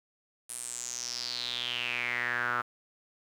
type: tone with band-pass filter sweep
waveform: sawtooth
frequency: 121.6 Hz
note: B2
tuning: 26 cents flat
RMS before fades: -34 dBFS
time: 0.49-2.62 s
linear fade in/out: 10 ms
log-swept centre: 9800 to 1300 Hz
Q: 6.6
effects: 10-bit